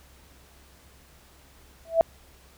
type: tone with exponential growth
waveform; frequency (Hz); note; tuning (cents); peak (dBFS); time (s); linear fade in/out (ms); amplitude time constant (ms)
sine; 659.3; E5; 0; -11; 1.85-2.01; 0; 33
effects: added 66 Hz sine -56 dBFS peak until 2.57 s + pink hiss -56 dBFS RMS until 2.57 s